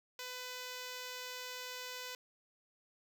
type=tone; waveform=5% pulse; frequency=501 Hz; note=B4; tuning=25 cents sharp; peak=-31 dBFS; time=0.19-2.15 s; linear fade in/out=2 ms; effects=none